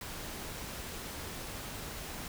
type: noise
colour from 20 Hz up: pink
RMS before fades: -42 dBFS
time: 0.01-2.28 s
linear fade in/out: 2 ms
effects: none